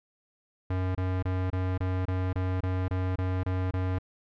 square tone bursts, 92.5 Hz, F#2, in tune, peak -27 dBFS, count 12, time 0.7-3.986 s, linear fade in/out 5 ms, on 250 ms, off 26 ms, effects low-pass 2000 Hz 12 dB/octave

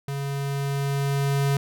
square tone with level ramp, 139.6 Hz, C#3, 13 cents sharp, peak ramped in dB -28 to -20 dBFS, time 0.08-1.57 s, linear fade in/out 2 ms, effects none

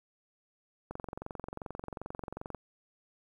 click train, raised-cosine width 1 ms, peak -25 dBFS, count 38, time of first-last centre 0.91-2.547 s, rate 22.6 Hz, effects 10-bit

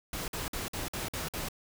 pink noise bursts, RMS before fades -36 dBFS, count 7, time 0.13-1.486 s, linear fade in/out 2 ms, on 150 ms, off 51 ms, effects none

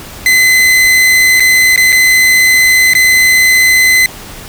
40% pulse tone with dropouts, 2035 Hz, C7, 49 cents flat, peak -4 dBFS, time 0.26-4.06 s, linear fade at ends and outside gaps 1 ms, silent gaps 1.398-1.404 / 1.761-1.776 / 1.922-1.926 / 2.935-2.951 s, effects pink hiss -29 dBFS RMS until 4.48 s

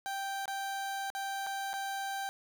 30% pulse tone with dropouts, 784 Hz, G5, in tune, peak -32 dBFS, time 0.06-2.29 s, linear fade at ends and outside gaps 0 ms, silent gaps 0.456-0.479 / 1.102-1.15 / 1.465-1.469 / 1.732-1.738 s, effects none

